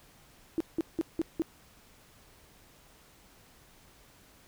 sine tone bursts, 325.9 Hz, E4, 20 cents flat, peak -25 dBFS, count 5, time 0.58-1.42 s, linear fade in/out 0 ms, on 24 ms, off 180 ms, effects pink hiss -59 dBFS RMS until 4.47 s

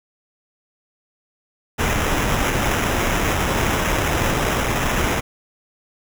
pink noise with sample-and-hold, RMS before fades -20 dBFS, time 1.78-5.21 s, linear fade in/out 20 ms, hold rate 4410 Hz, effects none

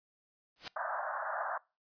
white noise with exponential growth, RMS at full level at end -33 dBFS, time 0.56-0.68 s, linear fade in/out 2 ms, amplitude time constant 25 ms
pink band-pass noise, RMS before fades -37 dBFS, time 0.76-1.58 s, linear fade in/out 5 ms, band 590 to 1700 Hz, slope 96 dB/octave
effects noise-tail reverb RT60 0.3 s tail -24 dB re dry + resampled to 11025 Hz

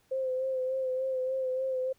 sine tone with vibrato, 520 Hz, C5, 11 cents flat, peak -28 dBFS, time 0.11-1.93 s, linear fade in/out 10 ms, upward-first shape sine, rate 3.4 Hz, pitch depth 31 cents each way, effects pink hiss -68 dBFS RMS until 1.98 s

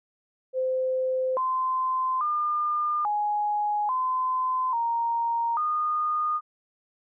sine tone with pitch steps, 517 / 1034 / 1206 / 834 / 1026 / 931 / 1225 Hz, C5 / C6 / D6 / G#5 / C6 / A#5 / D#6, -21 / -21 / +46 / +7 / -34 / -2 / -27 cents, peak -23 dBFS, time 0.53-6.41 s, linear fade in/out 50 ms, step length 840 ms, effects none

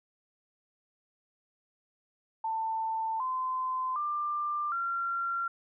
sine tone with pitch steps, 891 / 1029.4 / 1189.3 / 1374.1 Hz, A5 / C6 / D6 / F6, +22 / -29 / +21 / -29 cents, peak -29 dBFS, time 2.44-5.48 s, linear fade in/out 5 ms, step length 760 ms, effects none

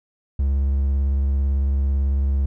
triangle tone with vibrato, 68.7 Hz, C#2, 15 cents flat, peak -15 dBFS, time 0.39-2.46 s, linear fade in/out 5 ms, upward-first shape sine, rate 18 Hz, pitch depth 32 cents each way, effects none

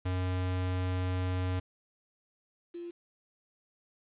square / sine tone pair in turn, 91.7 / 344.8 Hz, F#2 / F4, -15 / -22 cents, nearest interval octave + major seventh, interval 2293 cents, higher second, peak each -30 / -38 dBFS, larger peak first, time 0.05-1.6 / 2.74-2.91 s, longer first, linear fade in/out 10 ms, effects resampled to 8000 Hz + 10-bit

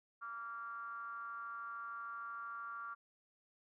triangle ring-modulated tone, 116.54 Hz, A#2, in tune, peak -38 dBFS, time 0.21-2.95 s, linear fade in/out 20 ms, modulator 1270 Hz, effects none

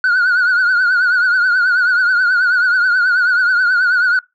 sine tone with vibrato, 1465 Hz, F#6, 18 cents flat, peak -8 dBFS, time 0.04-4.19 s, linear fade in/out 2 ms, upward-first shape triangle, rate 9.3 Hz, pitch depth 92 cents each way, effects noise-tail reverb RT60 0.2 s tail -24 dB re dry + tanh soft clip ceiling -9 dBFS

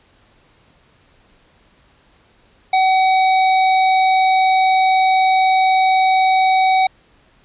square tone, 756 Hz, F#5, 37 cents sharp, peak -12 dBFS, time 2.73-6.87 s, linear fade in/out 5 ms, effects pink hiss -54 dBFS RMS until 7.44 s + resampled to 8000 Hz

